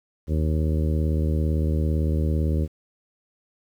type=harmonic tone; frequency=77.8 Hz; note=D#2; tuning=in tune; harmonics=1 / 2 / 3 / 4 / 5 / 6 / 7; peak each=-21 / -27 / -31 / -33 / -35 / -37 / -38 dBFS; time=0.27-2.68 s; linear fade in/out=50 ms; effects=9-bit